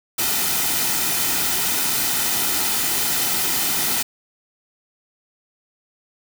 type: noise with comb filter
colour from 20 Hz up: white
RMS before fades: -21 dBFS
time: 0.18-4.03 s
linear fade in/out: 10 ms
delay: 1.8 ms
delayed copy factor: -0.5
effects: none